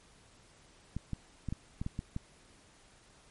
clicks, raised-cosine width 5 ms, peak -23 dBFS, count 8, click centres 0.966 / 1.133 / 1.487 / 1.525 / 1.815 / 1.864 / 1.991 / 2.164 s, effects pink hiss -61 dBFS RMS until 3.3 s + MP3 48 kbps

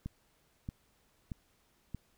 click train, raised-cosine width 5 ms, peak -26 dBFS, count 4, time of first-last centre 0.06-1.947 s, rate 1.59 Hz, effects pink hiss -71 dBFS RMS until 2.17 s

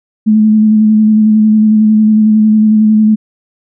sine tone with vibrato, 215.5 Hz, A3, 36 cents flat, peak -4 dBFS, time 0.26-3.16 s, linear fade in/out 20 ms, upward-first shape square, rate 11 Hz, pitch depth 17 cents each way, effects none

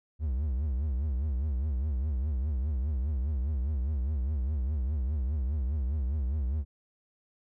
triangle tone with vibrato, 69.3 Hz, C#2, in tune, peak -25 dBFS, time 0.19-6.65 s, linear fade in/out 50 ms, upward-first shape triangle, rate 4.9 Hz, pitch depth 260 cents each way, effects none

